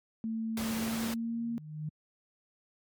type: tone with pitch glide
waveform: sine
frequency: 223.7 to 232.9 Hz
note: A3 to A#3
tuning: +29 to -1 cents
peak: -31 dBFS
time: 0.24-1.58 s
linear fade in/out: 0 ms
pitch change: +70 cents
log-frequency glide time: 0.74-1.47 s
type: noise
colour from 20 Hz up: pink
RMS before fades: -37 dBFS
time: 0.57-1.14 s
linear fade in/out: 2 ms
type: tone with exponential growth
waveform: sine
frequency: 153 Hz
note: D#3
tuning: 29 cents flat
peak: -31 dBFS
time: 1.06-1.89 s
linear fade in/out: 5 ms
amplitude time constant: 180 ms
effects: high-pass 100 Hz 12 dB/octave + MP3 96 kbps